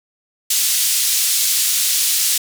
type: band-pass noise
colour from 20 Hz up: white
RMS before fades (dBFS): -17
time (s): 0.5-2.38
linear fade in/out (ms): 5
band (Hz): 3500 to 12000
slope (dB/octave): 12
effects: none